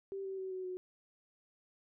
sine tone with pitch steps, 390.5 / 384.5 / 378.5 / 372.7 / 366.9 Hz, G4 / G4 / F#4 / F#4 / F#4, -7 / -33 / +39 / +13 / -15 cents, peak -38 dBFS, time 0.12-0.77 s, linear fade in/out 0 ms, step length 130 ms, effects none

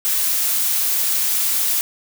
blue noise, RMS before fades -19 dBFS, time 0.05-1.81 s, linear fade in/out 0 ms, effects none

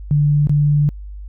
sine tone with dropouts, 146.83 Hz, D3, in tune, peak -11 dBFS, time 0.11-0.89 s, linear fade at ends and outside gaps 0 ms, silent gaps 0.471-0.495 s, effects added 50 Hz sine -29 dBFS peak until 1.28 s

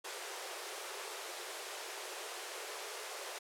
pink high-pass noise, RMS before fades -44 dBFS, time 0.04-3.39 s, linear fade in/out 10 ms, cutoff 360 Hz, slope 96 dB/octave, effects low-pass 11000 Hz 12 dB/octave

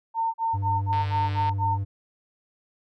sine tone bursts, 907 Hz, A#5, 48 cents flat, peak -22 dBFS, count 7, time 0.14-1.78 s, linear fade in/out 50 ms, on 200 ms, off 40 ms
triangle tone with vibrato, 98.7 Hz, G2, 12 cents sharp, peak -23 dBFS, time 0.53-1.85 s, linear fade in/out 20 ms, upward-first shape triangle, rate 16 Hz, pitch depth 18 cents each way
click train, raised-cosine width 0.3 ms, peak -22 dBFS, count 85, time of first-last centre 0.93-1.494 s, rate 149 Hz
effects none

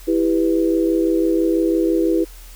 sine chord, E minor, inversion none, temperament just, 329.6 / 395.6 / 494.4 Hz, E4 / G4 / B4, 0 / +16 / +2 cents, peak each -16 / -21 / -22 dBFS, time 0.07-2.25 s, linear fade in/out 20 ms, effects added 41 Hz sine -37 dBFS peak until 2.55 s + white hiss -45 dBFS RMS until 2.55 s

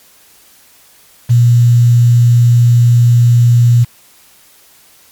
sine tone with quantisation, 120 Hz, B2, 49 cents flat, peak -4 dBFS, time 1.29-3.85 s, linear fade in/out 20 ms, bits 5, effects white hiss -45 dBFS RMS until 5.11 s + MP3 96 kbps

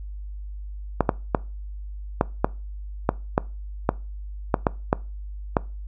clicks, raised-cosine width 1 ms, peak -3 dBFS, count 12, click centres 1.007 / 1.092 / 1.348 / 2.211 / 2.445 / 3.091 / 3.379 / 3.891 / 4.542 / 4.668 / 4.929 / 5.568 s, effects noise-tail reverb RT60 0.3 s tail -21 dB re dry + added 50 Hz sine -32 dBFS peak until 5.87 s

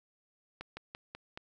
slowing click train, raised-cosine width 0.3 ms, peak -26 dBFS, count 5, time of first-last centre 0.61-1.375 s, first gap 160 ms, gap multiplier 1.12, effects none

